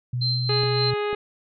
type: tone with pitch glide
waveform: sine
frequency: 123.47 to 124.4 Hz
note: B2 to B2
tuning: 0 to +13 cents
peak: -23 dBFS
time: 0.13-0.94 s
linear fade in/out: 5 ms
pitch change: +13 cents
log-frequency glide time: 0.27-0.37 s
type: tone with tremolo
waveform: sine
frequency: 4120 Hz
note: C8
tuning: 28 cents flat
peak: -22 dBFS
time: 0.21-0.91 s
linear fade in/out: 10 ms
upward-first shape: sine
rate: 3.5 Hz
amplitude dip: 55%
type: harmonic tone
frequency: 415.3 Hz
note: G#4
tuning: in tune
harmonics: 1 / 2 / 3 / 4 / 5 / 6 / 7 / 8 / 9 / 10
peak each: -24 / -33 / -33 / -38 / -38 / -38 / -41 / -51 / -44 / -49 dBFS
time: 0.49-1.15 s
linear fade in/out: 5 ms
type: clicks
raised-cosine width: 2 ms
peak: -23 dBFS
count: 2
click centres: 0.635 / 1.13 s
effects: none